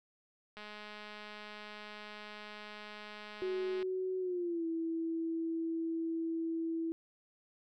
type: click train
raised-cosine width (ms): 0.3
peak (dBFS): -32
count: 685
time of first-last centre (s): 0.57-3.827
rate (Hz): 210
type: tone with pitch glide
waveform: sine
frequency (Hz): 372.8 to 328.3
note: F#4 to E4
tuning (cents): +13 to -7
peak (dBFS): -33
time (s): 3.42-6.92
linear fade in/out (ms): 0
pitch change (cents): -220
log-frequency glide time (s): 4.19-4.66
effects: none